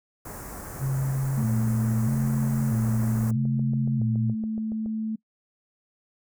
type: band-stop noise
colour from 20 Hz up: pink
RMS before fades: -38 dBFS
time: 0.25-3.31 s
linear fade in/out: 5 ms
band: 1700 to 6800 Hz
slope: 24 dB/octave
type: tone with vibrato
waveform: sine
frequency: 125.5 Hz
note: B2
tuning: 28 cents sharp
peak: -23 dBFS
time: 0.79-4.35 s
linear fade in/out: 50 ms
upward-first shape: square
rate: 0.78 Hz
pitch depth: 120 cents each way
type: tone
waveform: sine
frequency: 219.4 Hz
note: A3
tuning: 5 cents flat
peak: -26 dBFS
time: 1.37-5.16 s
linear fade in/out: 10 ms
type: click train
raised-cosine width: 2 ms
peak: -28 dBFS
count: 17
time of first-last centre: 2.61-4.86 s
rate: 7.11 Hz
effects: noise-tail reverb RT60 0.1 s tail -23 dB re dry